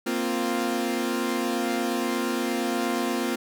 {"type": "chord", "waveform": "sawtooth", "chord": "Bb suspended second", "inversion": "none", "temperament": "equal", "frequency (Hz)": [233.1, 261.6, 349.2], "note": ["Bb3", "C4", "F4"], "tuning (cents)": [0, 0, 0], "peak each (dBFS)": -25, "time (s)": [0.06, 3.36], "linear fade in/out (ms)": 10, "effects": []}